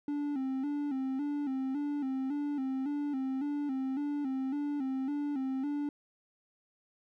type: tone with vibrato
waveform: triangle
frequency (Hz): 277.2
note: C#4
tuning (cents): 0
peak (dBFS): -29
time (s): 0.08-5.89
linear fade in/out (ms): 2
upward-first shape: square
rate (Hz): 1.8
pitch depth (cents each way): 82
effects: none